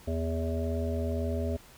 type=harmonic tone; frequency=81.8 Hz; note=E2; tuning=13 cents flat; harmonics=1 / 3 / 5 / 7 / 8; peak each=-30 / -35 / -37 / -38 / -39 dBFS; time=0.07-1.57 s; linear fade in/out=10 ms; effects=pink hiss -54 dBFS RMS until 1.77 s